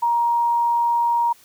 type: tone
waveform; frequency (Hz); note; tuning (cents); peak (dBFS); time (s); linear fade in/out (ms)
sine; 942; A#5; +18; -16; 0.02-1.33; 10
effects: white hiss -52 dBFS RMS until 1.44 s